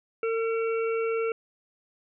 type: harmonic tone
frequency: 453 Hz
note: A#4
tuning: 50 cents flat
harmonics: 1 / 3 / 5 / 6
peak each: -25 / -35 / -39 / -41 dBFS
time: 0.23-1.32 s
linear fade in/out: 2 ms
effects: none